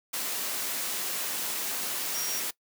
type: tone in noise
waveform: sine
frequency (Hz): 5640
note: F8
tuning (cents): +16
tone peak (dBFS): -34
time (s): 2.14-2.4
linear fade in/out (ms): 10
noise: white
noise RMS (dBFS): -32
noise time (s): 0.13-2.51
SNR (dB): -5
effects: noise-tail reverb RT60 0.1 s tail -21 dB re dry + high-pass 200 Hz 12 dB/octave